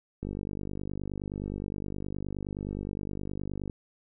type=click train; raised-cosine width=3 ms; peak=-22 dBFS; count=173; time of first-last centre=0.23-3.698 s; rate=49.6 Hz; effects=none